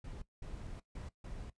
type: noise bursts at uneven times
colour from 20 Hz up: brown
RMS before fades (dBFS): -45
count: 4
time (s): 0.04-0.22 / 0.42-0.8 / 0.95-1.09 / 1.24-1.5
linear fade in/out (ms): 5
effects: noise-tail reverb RT60 0.1 s tail -17 dB re dry + resampled to 22050 Hz

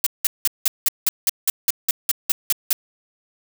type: noise bursts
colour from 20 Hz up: blue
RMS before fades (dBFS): -17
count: 14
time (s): 0.04-2.73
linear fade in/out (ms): 2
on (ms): 25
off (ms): 180
effects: none

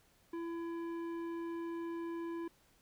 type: tone with tanh clipping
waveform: sine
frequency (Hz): 335.7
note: E4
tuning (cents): +32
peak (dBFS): -40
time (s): 0.33-2.48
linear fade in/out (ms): 5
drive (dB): 12
effects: pink hiss -69 dBFS RMS until 2.81 s

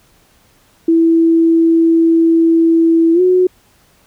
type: tone with pitch glide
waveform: sine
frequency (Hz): 329.6 to 365.7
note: E4 to F#4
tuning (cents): 0 to -20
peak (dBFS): -7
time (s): 0.88-3.47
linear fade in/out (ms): 5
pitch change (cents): +180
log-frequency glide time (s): 3.13-3.21
effects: pink hiss -52 dBFS RMS until 4.06 s

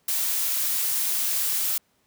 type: noise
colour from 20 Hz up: blue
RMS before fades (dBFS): -25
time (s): 0.08-1.78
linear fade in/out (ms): 5
effects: pink hiss -67 dBFS RMS until 2.06 s + high-pass 100 Hz 12 dB/octave

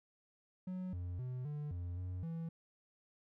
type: tone with pitch steps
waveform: triangle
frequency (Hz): 184.2 / 88.8 / 126.6 / 148 / 87.9 / 90.9 / 165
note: F#3 / F2 / B2 / D3 / F2 / F#2 / E3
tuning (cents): -7 / +29 / +43 / +14 / +12 / -30 / +2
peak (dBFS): -37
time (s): 0.67-2.49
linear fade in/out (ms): 5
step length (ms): 260
effects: none

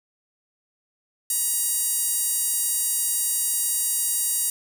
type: tone with high-pass filter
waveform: sawtooth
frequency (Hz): 951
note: A#5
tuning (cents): +34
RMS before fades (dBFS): -24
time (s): 1.3-4.5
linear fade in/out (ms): 2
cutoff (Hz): 9000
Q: 2
effects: none

